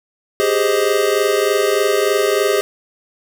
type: chord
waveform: square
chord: Ab major seventh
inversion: third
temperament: equal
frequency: 392 / 415.3 / 523.3 / 622.3 Hz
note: G4 / Ab4 / C5 / Eb5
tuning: 0 / 0 / 0 / 0 cents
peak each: -20 / -18 / -22 / -22 dBFS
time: 0.4-2.61 s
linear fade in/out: 0 ms
effects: none